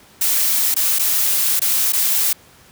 blue noise with dropouts, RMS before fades -17 dBFS, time 0.21-2.33 s, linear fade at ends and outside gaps 5 ms, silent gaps 0.743-0.763 / 0.987-0.993 / 1.595-1.616 / 1.923-1.932 s, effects pink hiss -48 dBFS RMS until 2.71 s + high-pass 60 Hz 12 dB/octave

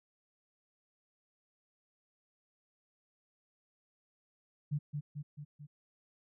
sine tone with echo, 146.83 Hz, D3, in tune, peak -30 dBFS, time 4.71-4.79 s, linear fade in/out 20 ms, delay 220 ms, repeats 4, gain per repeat -4 dB, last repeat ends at 5.67 s, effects none

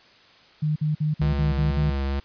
sine tone bursts, 152.4 Hz, D#3, 36 cents flat, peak -20 dBFS, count 7, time 0.62-1.906 s, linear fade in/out 10 ms, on 140 ms, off 51 ms
square tone with vibrato, 69.3 Hz, C#2, in tune, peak -24 dBFS, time 1.21-2.2 s, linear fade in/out 5 ms, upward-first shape triangle, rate 2.1 Hz, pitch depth 33 cents each way
effects white hiss -53 dBFS RMS until 2.24 s + resampled to 11025 Hz

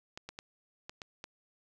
clicks, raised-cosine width 0.2 ms, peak -25 dBFS, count 6, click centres 0.175 / 0.29 / 0.389 / 0.895 / 1.018 / 1.241 s, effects none

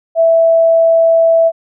sine tone, 659.3 Hz, E5, in tune, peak -6 dBFS, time 0.15-1.52 s, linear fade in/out 50 ms, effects none

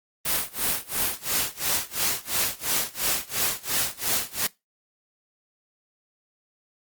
white noise with tremolo, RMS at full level -23 dBFS, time 0.25-4.47 s, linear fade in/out 5 ms, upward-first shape sine, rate 2.9 Hz, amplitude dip 95%, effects noise-tail reverb RT60 0.2 s tail -21 dB re dry + Opus 32 kbps

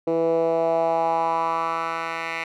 10% pulse tone with band-pass filter sweep, 164.81 Hz, E3, in tune, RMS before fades -23 dBFS, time 0.07-2.44 s, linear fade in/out 5 ms, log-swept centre 420 to 2000 Hz, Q 3.4, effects none

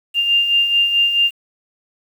sine beating tone pair, 2794 / 2798.6 Hz, F7 / F7, 0 / +3 cents, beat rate 4.6 Hz, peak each -22 / -13 dBFS, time 0.14-1.31 s, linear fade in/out 50 ms, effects 7-bit

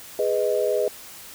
sine chord, G# minor, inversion none, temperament just, 415.3 / 498.4 / 623 Hz, G#4 / B4 / D#5, 0 / +16 / +2 cents, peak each -24 dBFS, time 0.19-0.88 s, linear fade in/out 2 ms, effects white hiss -42 dBFS RMS until 1.34 s

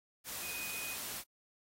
sine tone in noise, 2492 Hz, D#7, 2 cents sharp, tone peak -42 dBFS, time 0.41-0.97 s, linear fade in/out 50 ms, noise white, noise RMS -42 dBFS, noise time 0.24-1.24 s, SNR -3 dB, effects AAC 48 kbps

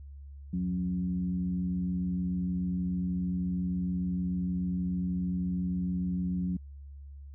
sine tone with frequency modulation, 180 Hz, F#3, 47 cents flat, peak -28 dBFS, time 0.53-6.57 s, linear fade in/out 5 ms, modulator 93.5 Hz, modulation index 0.53, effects added 70 Hz sine -43 dBFS peak until 7.34 s

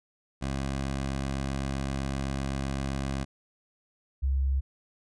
15% pulse / sine tone pair in turn, 67.8 / 67.37 Hz, C#2 / C#2, -38 / -49 cents, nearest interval unison, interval 11 cents, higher first, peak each -23 dBFS, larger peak neither, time 0.41-3.25 / 4.22-4.61 s, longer first, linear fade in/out 20 ms, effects resampled to 22050 Hz

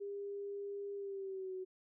sine tone with pitch glide, 402.3 to 373.2 Hz, G4 to F#4, +45 to +15 cents, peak -40 dBFS, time 0-1.65 s, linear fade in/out 20 ms, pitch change -130 cents, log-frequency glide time 0.95-1.54 s, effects none

